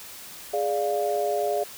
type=chord; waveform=sine; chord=D diminished; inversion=second; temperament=equal; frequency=415.3 / 587.3 / 698.5 Hz; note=Ab4 / D5 / F5; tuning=0 / 0 / 0 cents; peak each=-27 dBFS; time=0.53-1.64 s; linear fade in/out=10 ms; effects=white hiss -42 dBFS RMS until 1.77 s